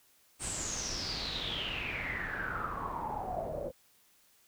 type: noise with low-pass filter sweep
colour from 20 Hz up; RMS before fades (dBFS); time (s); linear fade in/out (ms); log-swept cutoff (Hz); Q
pink; -37; 0.39-3.72; 50; 8700 to 520; 9.7
effects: white hiss -66 dBFS RMS until 4.47 s